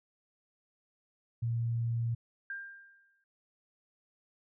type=tone; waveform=sine; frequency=116.54 Hz; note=A#2; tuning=in tune; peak=-29 dBFS; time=1.42-2.15 s; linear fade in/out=10 ms
type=tone with exponential decay; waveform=sine; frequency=1595 Hz; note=G6; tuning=30 cents sharp; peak=-35 dBFS; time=2.5-3.24 s; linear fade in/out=2 ms; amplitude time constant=160 ms
effects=none